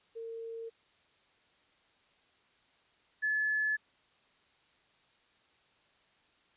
sine tone pair in turn, 455.9 / 1721.2 Hz, A#4 / A6, -39 / -39 cents, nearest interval octave + major seventh, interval 2300 cents, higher second, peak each -39 / -28 dBFS, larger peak second, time 0.15-0.7 / 3.22-3.77 s, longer neither, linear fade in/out 20 ms, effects white hiss -68 dBFS RMS until 6.56 s + resampled to 8000 Hz

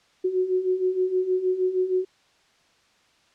sine beating tone pair, 365.3 / 371.7 Hz, F#4 / F#4, -22 / +8 cents, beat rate 6.4 Hz, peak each -27 / -22 dBFS, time 0.24-2.05 s, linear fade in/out 10 ms, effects white hiss -61 dBFS RMS until 3.34 s + low-pass 5000 Hz 12 dB/octave

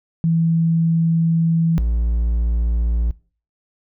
sine / triangle tone pair in turn, 164.81 / 57.53 Hz, E3 / A#1, 0 / -22 cents, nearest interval octave + tritone, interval 1822 cents, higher first, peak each -14 dBFS, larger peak neither, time 0.24-1.78 / 1.78-3.11 s, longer first, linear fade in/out 0 ms, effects noise-tail reverb RT60 0.4 s tail -21 dB re dry

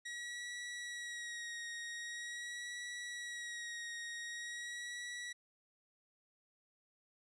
sawtooth tone with vibrato, 1906 Hz, A#6, 38 cents sharp, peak -39 dBFS, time 0.05-5.33 s, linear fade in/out 10 ms, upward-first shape sine, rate 0.44 Hz, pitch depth 29 cents each way, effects resampled to 22050 Hz

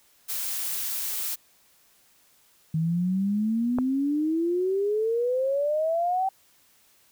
blue noise, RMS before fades -30 dBFS, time 0.28-1.36 s, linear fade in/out 20 ms
sine exponential sweep, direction up, 156.9 to 777 Hz, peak -22 dBFS, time 2.74-6.29 s, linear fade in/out 5 ms
click, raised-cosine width 1 ms, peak -14 dBFS, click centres 3.786 s
effects white hiss -61 dBFS RMS until 7.11 s

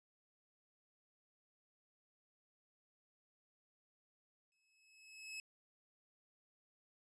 sawtooth tone with exponential growth, 2584 Hz, E7, 35 cents flat, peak -40 dBFS, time 4.52-5.4 s, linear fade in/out 1 ms, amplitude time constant 190 ms, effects resampled to 22050 Hz

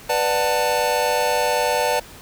square chord, B minor seventh, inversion none, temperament just, 493.9 / 592.7 / 740.8 / 889 Hz, B4 / D5 / F#5 / A5, 0 / +16 / +2 / +18 cents, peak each -24 / -24 / -27 / -23 dBFS, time 0.09-2 s, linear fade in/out 10 ms, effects pink hiss -42 dBFS RMS until 2.21 s

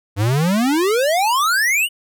square exponential sweep, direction up, 95.4 to 2999 Hz, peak -15 dBFS, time 0.16-1.89 s, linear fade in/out 50 ms, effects none

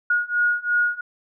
sine beating tone pair, 1441 / 1443.9 Hz, F#6 / F#6, -46 / -43 cents, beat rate 2.9 Hz, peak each -22 / -21 dBFS, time 0.1-1.01 s, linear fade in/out 5 ms, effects none

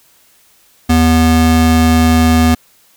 square tone pair together, 80.9 / 242.7 Hz, E2 / B3, -32 / -30 cents, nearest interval octave + perfect fifth, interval 1902 cents, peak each -12 dBFS, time 0.89-2.55 s, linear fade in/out 10 ms, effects white hiss -50 dBFS RMS until 2.96 s

